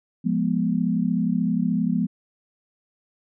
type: chord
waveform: sine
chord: F diminished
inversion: none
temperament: equal with one note detuned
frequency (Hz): 174.61 / 207.7 / 244.4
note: F3 / Ab3 / Cb4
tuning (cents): 0 / 0 / -18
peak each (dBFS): -24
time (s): 0.24-2.07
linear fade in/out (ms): 20
effects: none